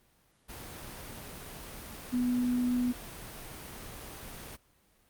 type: tone in noise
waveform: sine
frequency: 246.7 Hz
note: B3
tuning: 2 cents flat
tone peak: -26 dBFS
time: 2.12-2.93 s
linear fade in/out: 20 ms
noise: pink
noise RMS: -44 dBFS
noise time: 0.48-4.57 s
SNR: +15 dB
effects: pink hiss -67 dBFS RMS until 5.09 s + Opus 32 kbps